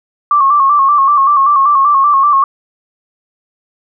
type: tone with vibrato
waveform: sine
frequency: 1129 Hz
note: C#6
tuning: 31 cents sharp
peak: -6 dBFS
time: 0.31-2.44 s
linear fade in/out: 2 ms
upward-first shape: square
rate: 5.2 Hz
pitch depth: 63 cents each way
effects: none